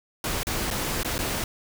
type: noise with dropouts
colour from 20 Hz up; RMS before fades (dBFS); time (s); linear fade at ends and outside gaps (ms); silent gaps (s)
pink; -28; 0.24-1.44; 2; 0.432-0.469 / 0.704-0.71 / 1.032-1.047 / 1.181-1.189
effects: none